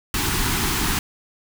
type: band-stop noise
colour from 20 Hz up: pink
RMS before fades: -22 dBFS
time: 0.14-0.99 s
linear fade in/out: 2 ms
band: 400 to 800 Hz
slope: 48 dB/octave
effects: none